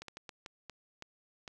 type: slowing click train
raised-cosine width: 0.2 ms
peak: -27 dBFS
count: 8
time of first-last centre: 0.02-1.478 s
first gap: 63 ms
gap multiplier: 1.39
effects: none